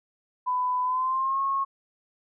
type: tone with pitch glide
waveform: sine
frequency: 1000 to 1090.5 Hz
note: B5 to C#6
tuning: +21 to -29 cents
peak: -23 dBFS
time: 0.46-1.65 s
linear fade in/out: 20 ms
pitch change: +150 cents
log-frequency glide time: 0.83-1.41 s
effects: none